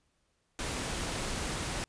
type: noise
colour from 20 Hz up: pink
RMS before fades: -35 dBFS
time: 0.59-1.84 s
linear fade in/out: 0 ms
effects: pink hiss -75 dBFS RMS until 1.88 s + resampled to 22050 Hz